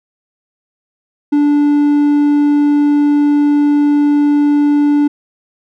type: tone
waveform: triangle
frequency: 291.6 Hz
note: D4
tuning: 12 cents flat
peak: -6 dBFS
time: 1.32-5.08 s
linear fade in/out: 10 ms
effects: none